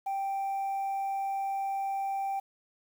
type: tone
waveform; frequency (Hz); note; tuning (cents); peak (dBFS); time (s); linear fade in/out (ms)
sine; 784; G5; 0; -27; 0.06-2.4; 10
effects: tanh soft clip ceiling -28 dBFS + 9-bit